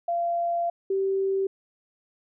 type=tone pair in turn; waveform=sine; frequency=687 / 387.5 Hz; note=F5 / G4; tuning=-29 / -20 cents; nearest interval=minor seventh; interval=991 cents; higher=first; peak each=-23 / -22 dBFS; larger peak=second; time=0.08-0.7 / 0.9-1.47 s; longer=first; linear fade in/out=5 ms; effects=none